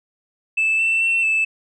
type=tone with pitch steps; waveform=sine; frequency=2631 / 2672 / 2698 / 2629 Hz; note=E7 / E7 / E7 / E7; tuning=-4 / +23 / +40 / -5 cents; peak=-14 dBFS; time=0.57-1.45 s; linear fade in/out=10 ms; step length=220 ms; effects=tanh soft clip ceiling -13 dBFS